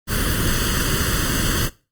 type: noise with comb filter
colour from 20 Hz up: pink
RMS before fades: -20 dBFS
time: 0.07-1.7 s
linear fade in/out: 50 ms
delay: 0.64 ms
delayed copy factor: +0.85
effects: noise-tail reverb RT60 0.3 s tail -19 dB re dry + Opus 32 kbps